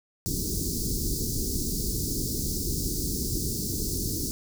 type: band-stop noise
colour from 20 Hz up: pink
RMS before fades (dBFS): -29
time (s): 0.26-4.31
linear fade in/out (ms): 0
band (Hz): 410 to 4600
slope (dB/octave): 48
effects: none